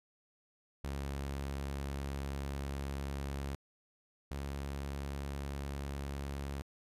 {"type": "tone pair in turn", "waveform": "sawtooth", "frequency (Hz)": [69.3, 69.78], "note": ["C#2", "C#2"], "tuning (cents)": [0, 12], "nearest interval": "unison", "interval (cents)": 12, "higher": "second", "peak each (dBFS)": [-33, -34], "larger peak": "first", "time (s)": [[0.84, 3.55], [4.31, 6.62]], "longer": "first", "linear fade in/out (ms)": 0, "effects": ["resampled to 32000 Hz"]}